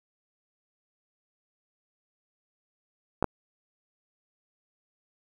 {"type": "clicks", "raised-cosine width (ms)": 1, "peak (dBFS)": -10, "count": 2, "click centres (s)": [3.226, 3.243], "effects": ["8-bit"]}